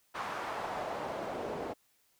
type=noise with band-pass filter sweep; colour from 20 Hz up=pink; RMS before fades=-38 dBFS; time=0.14-1.74 s; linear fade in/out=20 ms; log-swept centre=1100 to 470 Hz; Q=1.7; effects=white hiss -71 dBFS RMS until 2.19 s